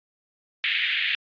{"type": "band-pass noise", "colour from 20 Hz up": "pink", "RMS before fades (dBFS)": -25, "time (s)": [0.64, 1.15], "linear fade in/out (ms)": 0, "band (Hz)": [1800, 3500], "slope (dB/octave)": 48, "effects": ["resampled to 11025 Hz"]}